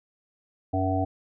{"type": "harmonic tone", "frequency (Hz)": 94.3, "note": "F#2", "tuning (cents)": 33, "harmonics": [1, 3, 5, 7, 8], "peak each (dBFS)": [-27, -28, -36, -30, -29], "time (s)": [0.73, 1.05], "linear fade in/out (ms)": 10, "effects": []}